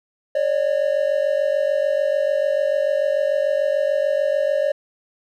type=tone pair together; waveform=triangle; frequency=554.4 / 601.2 Hz; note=C#5 / D5; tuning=0 / +40 cents; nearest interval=minor second; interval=140 cents; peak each=-18 dBFS; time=0.35-4.72 s; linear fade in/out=5 ms; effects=none